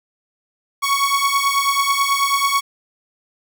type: beating tone pair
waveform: sawtooth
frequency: 1108.7 / 1117.9 Hz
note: C#6 / C#6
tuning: 0 / +14 cents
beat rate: 9.2 Hz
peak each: -15 dBFS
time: 0.82-2.61 s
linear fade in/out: 20 ms
effects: none